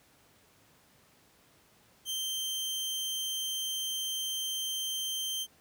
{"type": "tone", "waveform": "sawtooth", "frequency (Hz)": 3136, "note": "G7", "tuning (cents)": 0, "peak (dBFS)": -29, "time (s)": [2.05, 5.47], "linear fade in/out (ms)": 50, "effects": ["pink hiss -63 dBFS RMS until 5.6 s", "high-pass 80 Hz 12 dB/octave"]}